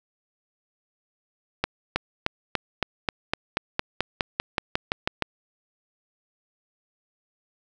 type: accelerating click train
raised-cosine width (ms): 0.3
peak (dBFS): -6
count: 17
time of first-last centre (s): 1.64-5.223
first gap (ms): 320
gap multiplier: 0.95
effects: none